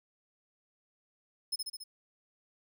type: tone with echo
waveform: sawtooth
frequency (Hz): 5170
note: E8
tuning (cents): -34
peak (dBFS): -28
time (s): 1.52-1.56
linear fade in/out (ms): 10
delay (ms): 70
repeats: 4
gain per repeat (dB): -3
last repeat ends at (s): 1.84
effects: none